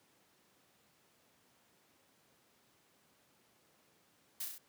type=noise with echo; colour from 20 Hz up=blue; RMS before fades=-40 dBFS; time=4.4-4.45 s; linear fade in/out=5 ms; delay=33 ms; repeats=4; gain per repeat=-3 dB; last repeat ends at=4.582 s; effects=pink hiss -70 dBFS RMS until 4.68 s + high-pass 150 Hz 12 dB/octave